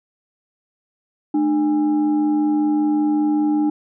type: tone with frequency modulation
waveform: sine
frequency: 301.1 Hz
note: D4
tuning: 43 cents sharp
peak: -15 dBFS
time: 1.34-3.7 s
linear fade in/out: 5 ms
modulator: 517 Hz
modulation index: 0.41
effects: none